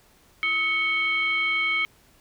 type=tone with frequency modulation; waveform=sine; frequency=2217 Hz; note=C#7; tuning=in tune; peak=-21 dBFS; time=0.43-1.85 s; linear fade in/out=0 ms; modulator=939 Hz; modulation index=0.65; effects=pink hiss -58 dBFS RMS until 2.2 s